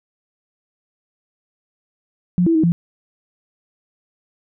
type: tone with pitch steps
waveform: sine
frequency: 177.7 / 330.2 / 316.8 / 170.2 Hz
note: F3 / E4 / D#4 / F3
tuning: +30 / +3 / +31 / -44 cents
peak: -12 dBFS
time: 2.38-2.72 s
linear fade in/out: 0 ms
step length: 85 ms
effects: none